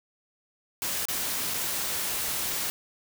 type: noise with dropouts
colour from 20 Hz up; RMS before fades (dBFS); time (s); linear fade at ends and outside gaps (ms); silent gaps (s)
white; -30; 0.82-2.7; 0; 1.054-1.085 / 1.538-1.542
effects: none